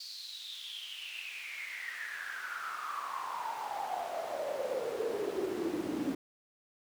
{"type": "noise with high-pass filter sweep", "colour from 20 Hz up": "brown", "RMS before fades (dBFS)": -38, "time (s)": [0, 6.15], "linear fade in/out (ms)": 5, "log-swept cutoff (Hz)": [4600, 270], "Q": 10, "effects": []}